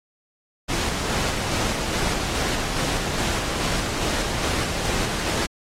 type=noise with tremolo; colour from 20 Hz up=pink; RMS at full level=-24 dBFS; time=0.68-5.47 s; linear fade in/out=20 ms; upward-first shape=square; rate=2.4 Hz; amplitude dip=25%; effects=low-pass 8000 Hz 12 dB/octave + AAC 48 kbps